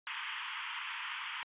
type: band-pass noise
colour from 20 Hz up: white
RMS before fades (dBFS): -41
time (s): 0.07-1.43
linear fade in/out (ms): 0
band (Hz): 890 to 3300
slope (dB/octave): 96
effects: resampled to 8000 Hz